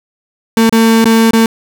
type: tone with dropouts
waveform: 35% pulse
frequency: 225.6 Hz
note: A3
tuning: 44 cents sharp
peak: -4 dBFS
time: 0.57-1.46 s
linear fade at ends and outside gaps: 2 ms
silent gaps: 0.695-0.725 / 1.044-1.055 / 1.309-1.333 s
effects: none